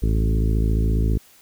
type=harmonic tone with a mistuned harmonic; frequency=54.7 Hz; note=A1; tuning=9 cents flat; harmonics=1 / 2 / 3 / 4 / 5 / 6 / 7 / 8; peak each=-18 / -24 / -28 / -30 / -32 / -34 / -35 / -36 dBFS; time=0.02-1.18 s; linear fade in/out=10 ms; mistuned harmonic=1; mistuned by=+53 cents; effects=white hiss -52 dBFS RMS until 1.41 s